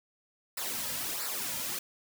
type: noise with flanger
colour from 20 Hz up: white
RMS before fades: -35 dBFS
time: 0.57-1.79 s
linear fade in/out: 5 ms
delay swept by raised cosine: 0.31 to 2.71 ms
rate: 1.5 Hz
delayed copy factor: -0.7
effects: none